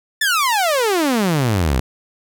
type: exponential sweep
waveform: sawtooth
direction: down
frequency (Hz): 1800 to 59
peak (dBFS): -11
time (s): 0.21-1.8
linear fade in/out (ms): 5
effects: none